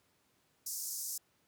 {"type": "band-pass noise", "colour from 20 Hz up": "pink", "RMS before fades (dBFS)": -40, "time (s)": [0.66, 1.18], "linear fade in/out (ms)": 5, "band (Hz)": [5300, 16000], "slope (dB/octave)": 48, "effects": ["pink hiss -73 dBFS RMS until 1.47 s", "high-pass 100 Hz 12 dB/octave"]}